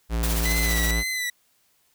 square tone, 57 Hz, A#1, 38 cents flat, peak -23 dBFS, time 0.09-1.04 s, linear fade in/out 50 ms
white noise with tremolo, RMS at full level -28 dBFS, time 0.23-0.91 s, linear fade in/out 2 ms, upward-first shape sine, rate 15 Hz, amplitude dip 45%
sawtooth tone with vibrato, 1996 Hz, B6, 18 cents sharp, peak -22 dBFS, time 0.45-1.3 s, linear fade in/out 5 ms, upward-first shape sine, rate 2 Hz, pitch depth 45 cents each way
effects white hiss -65 dBFS RMS until 1.94 s

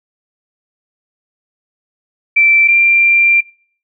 sine tone pair in turn, 2337 / 2371 Hz, D7 / D7, -9 / +16 cents, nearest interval unison, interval 25 cents, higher second, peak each -6 dBFS, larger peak neither, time 2.36-2.68 / 2.68-3.41 s, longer second, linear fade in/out 10 ms, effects noise-tail reverb RT60 0.5 s tail -25 dB re dry

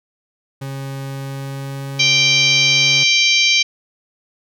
40% pulse tone with pitch glide, 136.3 to 138.84 Hz, C#3 to C#3, -29 to +3 cents, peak -24 dBFS, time 0.61-3.04 s, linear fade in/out 10 ms, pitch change +32 cents, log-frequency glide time 1.08-2.87 s
harmonic tone, 784 Hz, G5, in tune, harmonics 3 / 4 / 5 / 6 / 7 / 8, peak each -15 / -17 / -19 / -21 / -22 / -23 dBFS, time 1.99-3.63 s, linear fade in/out 10 ms
effects none

